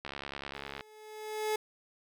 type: click train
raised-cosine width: 0.3 ms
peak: -23 dBFS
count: 54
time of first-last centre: 0.05-0.808 s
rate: 69.9 Hz
type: tone with exponential growth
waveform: 30% pulse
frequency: 429.6 Hz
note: A4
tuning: 41 cents flat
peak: -25 dBFS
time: 0.54-1.56 s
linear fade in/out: 5 ms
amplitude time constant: 220 ms
effects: none